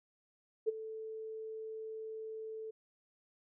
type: tone with ADSR envelope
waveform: sine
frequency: 440.1 Hz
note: A4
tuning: in tune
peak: -26 dBFS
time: 0.66-2.71 s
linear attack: 26 ms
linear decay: 19 ms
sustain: -15 dB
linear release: 10 ms
effects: none